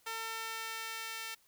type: tone with high-pass filter sweep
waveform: sawtooth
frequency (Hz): 450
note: A4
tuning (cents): +39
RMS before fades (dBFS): -41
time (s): 0.06-1.35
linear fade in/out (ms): 10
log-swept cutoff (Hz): 1100 to 2000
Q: 1
effects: white hiss -68 dBFS RMS until 1.47 s

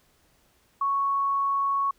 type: tone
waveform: sine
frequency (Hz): 1108.7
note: C#6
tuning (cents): 0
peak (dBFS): -22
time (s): 0.81-1.91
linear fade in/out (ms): 5
effects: pink hiss -64 dBFS RMS until 1.98 s

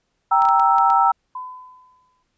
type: chord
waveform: sine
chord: E diminished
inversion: first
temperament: equal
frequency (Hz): 784 / 932.3 / 1318.5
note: G5 / Bb5 / E6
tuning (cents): 0 / 0 / 0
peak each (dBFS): -17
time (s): 0.31-1.12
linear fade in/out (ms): 10
type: clicks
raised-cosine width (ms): 0.2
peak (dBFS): -18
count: 6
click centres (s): 0.421 / 0.453 / 0.488 / 0.597 / 0.784 / 0.902
type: tone with exponential decay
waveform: sine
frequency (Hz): 1010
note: B5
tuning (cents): +39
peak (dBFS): -26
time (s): 1.35-2.23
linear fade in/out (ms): 5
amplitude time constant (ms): 190
effects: pink hiss -71 dBFS RMS until 2.37 s + resampled to 16000 Hz

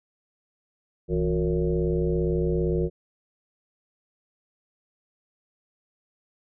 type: tone with frequency modulation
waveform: sine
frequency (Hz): 261.6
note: C4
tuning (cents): 0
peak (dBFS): -21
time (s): 1.08-2.9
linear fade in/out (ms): 50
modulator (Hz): 97.6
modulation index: 2.3
effects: none

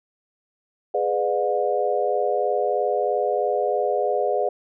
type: chord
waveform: sine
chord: G# diminished seventh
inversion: none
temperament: just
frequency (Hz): 415.3 / 498.4 / 598 / 717.6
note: G#4 / B4 / D5 / F5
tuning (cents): 0 / +16 / +31 / +47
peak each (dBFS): -25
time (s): 0.94-4.49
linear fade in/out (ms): 5
effects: none

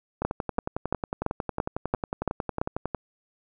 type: two click trains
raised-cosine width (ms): 1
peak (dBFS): -14 / -10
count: 31 / 8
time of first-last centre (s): 0.22-2.947 / 0.25-2.615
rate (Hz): 11 / 2.96
effects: none

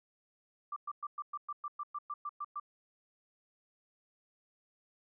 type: tone bursts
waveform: sine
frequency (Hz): 1177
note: D6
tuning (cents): +3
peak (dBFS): -36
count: 13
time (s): 0.72-2.599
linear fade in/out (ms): 5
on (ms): 43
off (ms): 110
effects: none

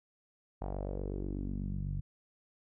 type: tone with low-pass filter sweep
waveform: sawtooth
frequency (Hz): 48.15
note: G1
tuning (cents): -30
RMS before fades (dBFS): -37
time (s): 0.61-2.01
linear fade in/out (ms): 10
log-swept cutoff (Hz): 800 to 130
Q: 3.1
effects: none

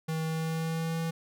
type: tone with pitch glide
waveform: square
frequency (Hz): 160 to 164.21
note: D#3 to E3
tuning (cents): +49 to -6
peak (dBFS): -30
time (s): 0.08-1.11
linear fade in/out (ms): 10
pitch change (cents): +45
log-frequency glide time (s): 0.24-0.99
effects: none

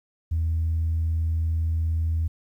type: tone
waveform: sine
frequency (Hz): 81.3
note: E2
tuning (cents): -23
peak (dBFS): -20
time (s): 0.31-2.28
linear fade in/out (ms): 10
effects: tanh soft clip ceiling -18 dBFS + 10-bit

